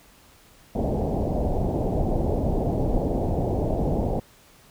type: low-pass noise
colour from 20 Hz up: pink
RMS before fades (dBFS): -24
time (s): 0.75-4.2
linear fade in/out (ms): 5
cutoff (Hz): 780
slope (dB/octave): 48
effects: pink hiss -54 dBFS RMS until 4.7 s